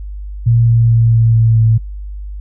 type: tone with pitch steps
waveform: sine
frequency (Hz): 116.7 / 115.83 / 114.96 / 114.1 / 113.25 / 112.4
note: A#2 / A#2 / A#2 / A#2 / A#2 / A2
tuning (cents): +2 / -11 / -24 / -37 / -50 / +37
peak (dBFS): -7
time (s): 0.46-1.78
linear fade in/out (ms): 10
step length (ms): 220
effects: noise-tail reverb RT60 0.1 s tail -23 dB re dry + added 50 Hz sine -23 dBFS peak until 2.4 s